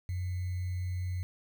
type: tone with sample-and-hold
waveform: sine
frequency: 90.5 Hz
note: F#2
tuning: 38 cents flat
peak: -31 dBFS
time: 0.09-1.23 s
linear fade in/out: 0 ms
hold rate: 2100 Hz
effects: none